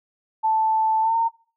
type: tone with pitch glide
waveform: sine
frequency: 880 to 914.2 Hz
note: A5 to A#5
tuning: 0 to -34 cents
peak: -17 dBFS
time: 0.43-1.29 s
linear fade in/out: 20 ms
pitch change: +66 cents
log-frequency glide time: 1.01-1.16 s
effects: noise-tail reverb RT60 0.4 s tail -22 dB re dry